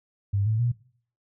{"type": "tone with pitch steps", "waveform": "sine", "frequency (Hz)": [100, 109.68, 120.3], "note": ["G2", "A2", "B2"], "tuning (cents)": [35, -5, -45], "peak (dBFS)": -21, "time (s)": [0.33, 0.72], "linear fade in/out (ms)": 10, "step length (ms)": 130, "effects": ["noise-tail reverb RT60 0.5 s tail -19 dB re dry"]}